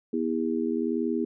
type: harmonic tone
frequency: 81.1 Hz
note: E2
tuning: 28 cents flat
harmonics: 3 / 4 / 5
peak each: -28 / -29 / -30 dBFS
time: 0.13-1.25 s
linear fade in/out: 5 ms
effects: none